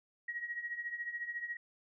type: tone with tremolo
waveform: sine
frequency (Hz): 1900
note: A#6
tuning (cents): +33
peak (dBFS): -34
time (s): 0.28-1.57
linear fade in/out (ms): 5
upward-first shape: triangle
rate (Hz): 14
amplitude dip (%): 80
effects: none